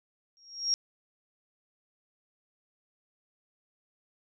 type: tone with exponential growth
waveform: sine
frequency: 5588 Hz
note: F8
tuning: in tune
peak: -21 dBFS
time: 0.37-0.74 s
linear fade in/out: 0 ms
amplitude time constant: 79 ms
effects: none